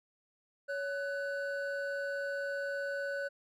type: tone pair together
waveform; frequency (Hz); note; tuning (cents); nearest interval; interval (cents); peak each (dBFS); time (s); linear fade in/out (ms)
triangle; 560.4 / 1496; C#5 / F#6; +19 / +19; octave + perfect fourth; 1700; -34 / -36; 0.68-3.29; 20
effects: none